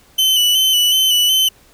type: tone with vibrato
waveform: 40% pulse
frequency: 3016 Hz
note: F#7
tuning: 32 cents sharp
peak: -10 dBFS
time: 0.18-1.49 s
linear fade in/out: 10 ms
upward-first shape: square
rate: 2.7 Hz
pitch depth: 29 cents each way
effects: pink hiss -50 dBFS RMS until 1.73 s